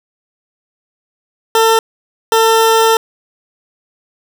20% pulse tone pair in turn, 449 / 449 Hz, A4 / A4, +35 / +35 cents, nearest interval unison, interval 0 cents, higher neither, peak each -3 dBFS, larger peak neither, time 1.55-1.79 / 2.32-2.97 s, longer second, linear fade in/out 2 ms, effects none

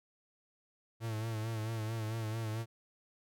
45% pulse tone with vibrato, 111.2 Hz, A2, 19 cents sharp, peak -35 dBFS, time 1-2.66 s, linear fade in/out 50 ms, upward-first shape sine, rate 4.5 Hz, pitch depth 54 cents each way, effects none

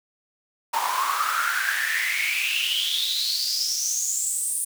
pink noise with high-pass filter sweep, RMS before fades -25 dBFS, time 0.73-4.65 s, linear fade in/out 10 ms, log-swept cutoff 900 to 9600 Hz, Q 9.7, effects none

